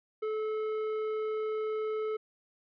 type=tone with tanh clipping; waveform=triangle; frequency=433.1 Hz; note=A4; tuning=27 cents flat; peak=-32 dBFS; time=0.22-2.17 s; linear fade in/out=10 ms; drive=14 dB; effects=none